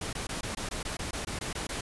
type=noise bursts; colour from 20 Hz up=pink; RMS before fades=-35 dBFS; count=13; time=0.01-1.81 s; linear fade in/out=5 ms; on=120 ms; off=20 ms; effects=resampled to 24000 Hz